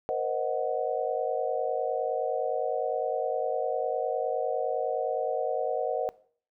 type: chord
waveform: sine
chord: C half-diminished seventh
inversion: third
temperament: equal with one note detuned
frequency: 473.5 / 523.3 / 622.3 / 740 Hz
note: Bb4 / C5 / Eb5 / Gb5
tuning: +27 / 0 / 0 / 0 cents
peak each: -32 dBFS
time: 0.09-6.09 s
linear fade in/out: 0 ms
effects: noise-tail reverb RT60 0.5 s tail -21 dB re dry